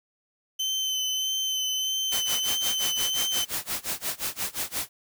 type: tone with vibrato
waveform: 30% pulse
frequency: 3066 Hz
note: G7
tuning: 39 cents flat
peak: -23 dBFS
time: 0.59-3.45 s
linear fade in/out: 10 ms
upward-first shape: sine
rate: 1.6 Hz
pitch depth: 17 cents each way
type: noise with tremolo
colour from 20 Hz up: white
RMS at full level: -28 dBFS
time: 2.11-4.89 s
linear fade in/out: 20 ms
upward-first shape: sine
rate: 5.7 Hz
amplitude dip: 95%
effects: none